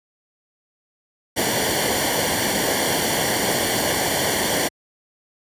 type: noise with comb filter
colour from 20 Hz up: pink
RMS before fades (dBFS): -21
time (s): 1.36-4.69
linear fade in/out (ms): 20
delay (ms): 0.78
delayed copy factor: -0.75
effects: high-pass 80 Hz 12 dB/octave + resampled to 32000 Hz